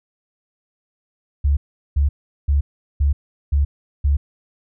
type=tone bursts; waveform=sine; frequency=71.1 Hz; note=C#2; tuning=45 cents sharp; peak=-13 dBFS; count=6; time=1.44-4.17 s; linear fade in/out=10 ms; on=130 ms; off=390 ms; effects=none